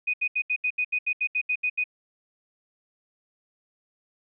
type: tone bursts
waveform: sine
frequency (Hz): 2489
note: D#7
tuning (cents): 0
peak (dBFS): -22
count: 13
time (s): 0.07-1.841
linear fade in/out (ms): 10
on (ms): 67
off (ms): 75
effects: none